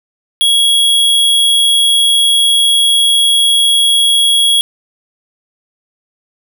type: tone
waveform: square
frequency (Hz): 3322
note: G#7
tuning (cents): 0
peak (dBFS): -8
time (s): 0.41-4.61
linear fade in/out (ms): 0
effects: none